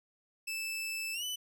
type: tone with pitch glide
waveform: sawtooth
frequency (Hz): 2634 to 2991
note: E7 to F#7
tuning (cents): -2 to +18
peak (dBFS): -32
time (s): 0.47-1.36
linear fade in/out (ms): 10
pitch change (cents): +220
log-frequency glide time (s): 1.13-1.24
effects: none